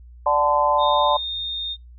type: chord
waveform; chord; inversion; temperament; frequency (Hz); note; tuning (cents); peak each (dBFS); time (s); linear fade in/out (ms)
sine; D dominant seventh; none; equal with one note detuned; 587.3 / 740 / 880 / 1023.2; D5 / F#5 / A5 / C6; 0 / 0 / 0 / -39; -21 / -26 / -20 / -20; 0.26-1.17; 5
type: tone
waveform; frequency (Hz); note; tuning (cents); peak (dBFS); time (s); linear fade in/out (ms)
sine; 3662; A#7; -32; -25; 0.78-1.77; 50
effects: noise-tail reverb RT60 0.2 s tail -25 dB re dry + added 60 Hz sine -41 dBFS peak until 1.98 s